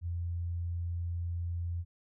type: tone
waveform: sine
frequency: 86 Hz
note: F2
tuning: 26 cents flat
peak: -32 dBFS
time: 0.01-1.85 s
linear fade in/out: 50 ms
effects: none